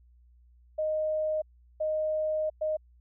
sine tone bursts at uneven times, 620 Hz, D#5, 6 cents flat, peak -26 dBFS, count 3, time 0.78-1.42 / 1.8-2.5 / 2.61-2.77 s, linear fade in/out 10 ms, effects added 60 Hz sine -56 dBFS peak until 3 s

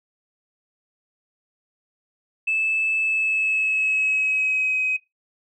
sine tone with pitch glide, 2621 to 2527 Hz, E7 to D#7, -11 to +26 cents, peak -18 dBFS, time 2.47-4.97 s, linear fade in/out 10 ms, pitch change -63 cents, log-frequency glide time 2.98-4.81 s, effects noise-tail reverb RT60 0.2 s tail -21 dB re dry + tanh soft clip ceiling -14 dBFS

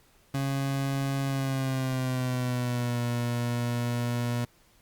30% pulse tone with pitch glide, 137.1 to 120.04 Hz, C#3 to B2, -19 to -49 cents, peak -24 dBFS, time 0.34-4.45 s, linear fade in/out 5 ms, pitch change -230 cents, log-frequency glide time 1.24-2.99 s, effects pink hiss -62 dBFS RMS until 4.81 s + Opus 48 kbps

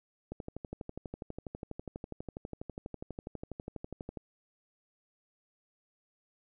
click train, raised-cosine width 2 ms, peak -26 dBFS, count 48, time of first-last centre 0.32-4.172 s, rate 12.2 Hz, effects none

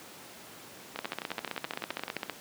two click trains, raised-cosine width 0.3 ms, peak -19 / -16 dBFS, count 15 / 21, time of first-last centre 0.96-2.167 / 0.99-2.297 s, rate 11.6 / 15.3 Hz, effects pink hiss -48 dBFS RMS until 2.4 s + high-pass 200 Hz 12 dB/octave

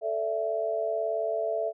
sine chord, A suspended fourth, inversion none, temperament equal with one note detuned, 440 / 587.3 / 665.8 Hz, A4 / D5 / E5, 0 / 0 / +17 cents, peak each -32 / -34 / -28 dBFS, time 0.01-1.73 s, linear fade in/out 50 ms, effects none

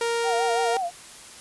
sawtooth tone, 466.2 Hz, A#4, in tune, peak -19 dBFS, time 0.01-0.77 s, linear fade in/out 2 ms
sine tone with vibrato, 731 Hz, F#5, 21 cents flat, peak -24 dBFS, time 0.23-0.91 s, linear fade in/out 50 ms, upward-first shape sine, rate 5.9 Hz, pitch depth 110 cents each way
effects white hiss -44 dBFS RMS until 1.4 s + resampled to 24000 Hz

